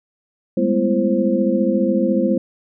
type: tone cluster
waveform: sine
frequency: 199.3 / 213.6 / 249.1 / 336.8 / 526 Hz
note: G3 / G#3 / B3 / E4 / C5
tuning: +29 / +49 / +15 / +37 / +9 cents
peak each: -21 dBFS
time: 0.57-2.38 s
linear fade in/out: 5 ms
effects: none